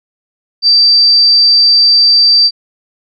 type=tone; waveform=sine; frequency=4666 Hz; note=D8; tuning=12 cents flat; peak=-4 dBFS; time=0.62-2.51 s; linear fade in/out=50 ms; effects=none